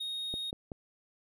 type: tone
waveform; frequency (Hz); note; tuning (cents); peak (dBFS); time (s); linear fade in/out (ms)
triangle; 3729; A#7; 0; -33; 0-0.51; 10
type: click train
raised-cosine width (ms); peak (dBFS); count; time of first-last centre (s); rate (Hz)
2; -26; 3; 0.34-0.718; 5.29
effects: none